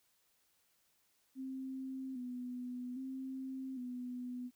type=tone with vibrato; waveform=sine; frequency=255.8 Hz; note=C4; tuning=39 cents flat; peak=-40 dBFS; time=1.35-4.51 s; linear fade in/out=50 ms; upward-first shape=square; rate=0.62 Hz; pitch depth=52 cents each way; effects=white hiss -75 dBFS RMS until 4.55 s